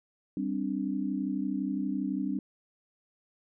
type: chord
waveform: sine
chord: G suspended fourth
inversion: none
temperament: equal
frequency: 196 / 261.6 / 293.7 Hz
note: G3 / C4 / D4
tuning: 0 / 0 / 0 cents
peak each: -33 dBFS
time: 0.37-2.39 s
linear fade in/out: 2 ms
effects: none